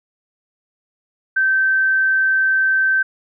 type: tone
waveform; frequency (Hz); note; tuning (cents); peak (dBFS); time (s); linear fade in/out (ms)
sine; 1550; G6; -20; -13; 1.36-3.03; 10
effects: none